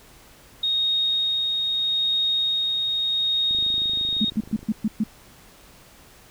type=tone with tremolo; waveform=sine; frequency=3729 Hz; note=A#7; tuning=in tune; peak=-19 dBFS; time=0.63-4.3 s; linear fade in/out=5 ms; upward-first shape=sine; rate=0.79 Hz; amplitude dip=25%
type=click train; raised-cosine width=3 ms; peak=-28 dBFS; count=30; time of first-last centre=3.51-4.63 s; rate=25.9 Hz
type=tone bursts; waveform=sine; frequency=216.2 Hz; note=A3; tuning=30 cents flat; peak=-18 dBFS; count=6; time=4.21-5.038 s; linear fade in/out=5 ms; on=38 ms; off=120 ms
effects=pink hiss -50 dBFS RMS until 6.3 s